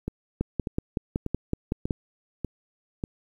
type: two click trains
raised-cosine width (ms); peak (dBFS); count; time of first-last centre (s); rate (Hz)
3; -12 / -16; 9 / 6; 0.41-1.908 / 0.08-3.039; 5.34 / 1.69
effects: 9-bit